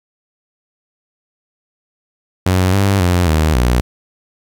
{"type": "tone with pitch steps", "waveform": "sawtooth", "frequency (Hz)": [92.4, 98.9, 89, 78.1, 61], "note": ["F#2", "G2", "F2", "D#2", "B1"], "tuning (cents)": [-2, 16, 33, 7, -21], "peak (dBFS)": -7, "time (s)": [2.46, 3.81], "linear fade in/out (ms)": 5, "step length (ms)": 270, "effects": ["8-bit"]}